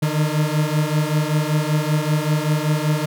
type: beating tone pair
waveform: 40% pulse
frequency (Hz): 150 / 155.2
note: D3 / D#3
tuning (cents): +37 / -4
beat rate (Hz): 5.2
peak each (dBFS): -19 / -20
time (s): 0.02-3.06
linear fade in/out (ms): 10
effects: none